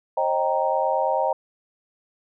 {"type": "chord", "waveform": "sine", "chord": "C minor seventh", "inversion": "none", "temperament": "equal with one note detuned", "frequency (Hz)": [533.3, 622.3, 784, 932.3], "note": ["C5", "Eb5", "G5", "Bb5"], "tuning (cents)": [33, 0, 0, 0], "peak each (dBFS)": -25, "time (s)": [0.17, 1.33], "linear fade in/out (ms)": 5, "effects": []}